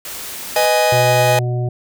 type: noise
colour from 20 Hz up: white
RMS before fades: -29 dBFS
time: 0.05-0.66 s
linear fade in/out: 2 ms
type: chord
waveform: 45% pulse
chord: G# minor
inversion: first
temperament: just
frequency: 498.4 / 623 / 830.6 Hz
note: B4 / D#5 / G#5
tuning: +16 / +2 / 0 cents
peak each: -20 / -15 / -17 dBFS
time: 0.56-1.39 s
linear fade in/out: 2 ms
type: harmonic tone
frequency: 122.7 Hz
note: B2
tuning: 11 cents flat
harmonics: 1 / 3 / 5 / 6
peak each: -17 / -27 / -31 / -33 dBFS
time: 0.92-1.69 s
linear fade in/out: 5 ms
effects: none